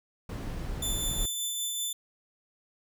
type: noise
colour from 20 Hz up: brown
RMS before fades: -34 dBFS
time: 0.29-1.26 s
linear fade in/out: 5 ms
type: tone with tremolo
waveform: 15% pulse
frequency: 3520 Hz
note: A7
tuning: in tune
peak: -22 dBFS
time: 0.82-1.93 s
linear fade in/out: 5 ms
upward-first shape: triangle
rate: 5.2 Hz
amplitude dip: 30%
effects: none